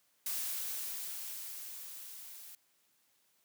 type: noise with level ramp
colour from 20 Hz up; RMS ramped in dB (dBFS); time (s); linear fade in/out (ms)
blue; -36 to -51; 0.26-2.55; 2
effects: white hiss -73 dBFS RMS until 3.44 s + high-pass 100 Hz 12 dB/octave